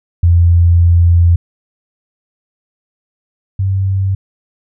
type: tone pair in turn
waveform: sine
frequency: 85.8 / 96.31 Hz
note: F2 / G2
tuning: -30 / -30 cents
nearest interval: major second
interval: 200 cents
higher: second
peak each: -5 / -11 dBFS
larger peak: first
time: 0.23-1.36 / 3.59-4.15 s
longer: first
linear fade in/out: 5 ms
effects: none